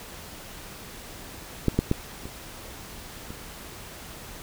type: clicks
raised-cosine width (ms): 3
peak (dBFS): -7 / -27 / -7 / -8 / -24 / -24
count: 6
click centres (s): 1.683 / 1.744 / 1.79 / 1.914 / 2.255 / 3.305
effects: pink hiss -42 dBFS RMS until 4.42 s